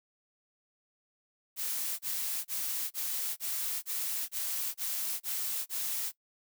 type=noise bursts; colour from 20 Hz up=blue; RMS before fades=-34 dBFS; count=10; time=1.56-6.121 s; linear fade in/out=50 ms; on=430 ms; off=29 ms; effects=noise-tail reverb RT60 0.1 s tail -20 dB re dry